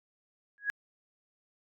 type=tone with exponential growth; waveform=sine; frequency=1661.2 Hz; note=G#6; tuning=in tune; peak=-24 dBFS; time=0.58-0.7 s; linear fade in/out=0 ms; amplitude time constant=26 ms; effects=AAC 64 kbps